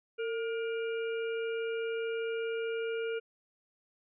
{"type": "harmonic tone with a mistuned harmonic", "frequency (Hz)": 473.7, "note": "A#4", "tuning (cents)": 28, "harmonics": [1, 3, 5, 6], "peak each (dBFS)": [-32, -42, -46, -48], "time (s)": [0.18, 3.2], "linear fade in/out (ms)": 20, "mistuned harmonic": 1, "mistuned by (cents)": -73, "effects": []}